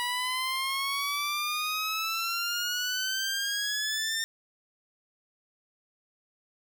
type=exponential sweep; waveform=15% pulse; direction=up; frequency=970 to 1816 Hz; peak=-22 dBFS; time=0-4.24 s; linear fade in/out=0 ms; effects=none